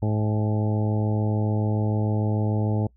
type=harmonic tone with a mistuned harmonic; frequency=106.8 Hz; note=G#2; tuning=49 cents sharp; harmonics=1 / 2 / 3 / 4 / 5 / 6 / 7 / 8; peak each=-22 / -28 / -32 / -34 / -36 / -38 / -39 / -40 dBFS; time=0.02-2.87 s; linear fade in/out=5 ms; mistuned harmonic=7; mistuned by=+60 cents; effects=noise-tail reverb RT60 0.1 s tail -24 dB re dry + added 60 Hz sine -55 dBFS peak until 2.96 s